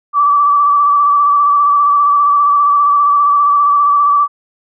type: tone with vibrato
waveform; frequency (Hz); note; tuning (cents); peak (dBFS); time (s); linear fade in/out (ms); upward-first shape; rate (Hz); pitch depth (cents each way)
sine; 1158; D6; -25; -7; 0.13-4.28; 50; square; 15; 23
effects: none